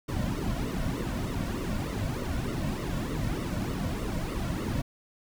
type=noise with flanger; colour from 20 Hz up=brown; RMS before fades=-31 dBFS; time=0.08-4.82 s; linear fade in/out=10 ms; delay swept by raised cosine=1.2 to 2.5 ms; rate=3.3 Hz; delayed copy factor=-0.8; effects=none